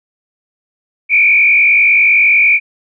sine tone with frequency modulation, 2351 Hz, D7, 1 cent sharp, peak -6 dBFS, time 1.09-2.6 s, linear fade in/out 50 ms, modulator 50.5 Hz, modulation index 1.9, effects none

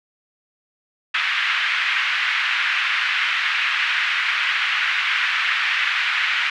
white band-pass noise, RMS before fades -21 dBFS, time 1.14-6.5 s, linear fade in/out 5 ms, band 1400 to 2700 Hz, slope 24 dB/octave, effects none

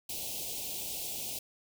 white band-stop noise, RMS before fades -38 dBFS, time 0.09-1.39 s, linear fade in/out 5 ms, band 830 to 2500 Hz, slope 48 dB/octave, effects none

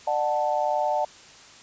sine chord, D major, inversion none, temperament equal with one note detuned, 598.3 / 740 / 880 Hz, D5 / F#5 / A5, +32 / 0 / 0 cents, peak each -26 dBFS, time 0.07-1.05 s, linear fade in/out 5 ms, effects white hiss -48 dBFS RMS until 1.62 s + resampled to 16000 Hz

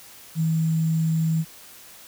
sine tone with sample-and-hold, 161.1 Hz, E3, 39 cents flat, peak -19 dBFS, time 0.35-1.45 s, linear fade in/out 50 ms, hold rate 7350 Hz, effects white hiss -46 dBFS RMS until 2.07 s

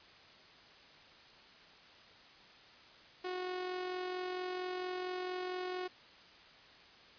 sawtooth tone with amplitude modulation, 365.5 Hz, F#4, 21 cents flat, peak -32 dBFS, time 3.24-5.88 s, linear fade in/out 10 ms, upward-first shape sine, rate 44.4 Hz, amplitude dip 35%, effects white hiss -58 dBFS RMS until 7.18 s + resampled to 11025 Hz

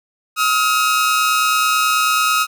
sawtooth tone pair together, 1270.8 / 1400 Hz, D#6 / F6, +36 / +4 cents, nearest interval major second, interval 168 cents, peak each -11 / -17 dBFS, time 0.36-2.47 s, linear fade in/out 50 ms, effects none

